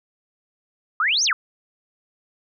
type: exponential two-way sweep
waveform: sine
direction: up then down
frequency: 1174.7 to 6645 to 1174.7 Hz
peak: -17 dBFS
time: 1-1.33 s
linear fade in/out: 2 ms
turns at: 1.24 s
effects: none